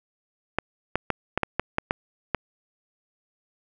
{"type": "clicks", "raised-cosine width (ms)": 0.5, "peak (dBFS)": -7, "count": 9, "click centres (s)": [0.586, 0.956, 1.103, 1.376, 1.433, 1.596, 1.784, 1.909, 2.347], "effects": []}